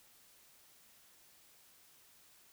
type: silence
effects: white hiss -64 dBFS RMS until 2.52 s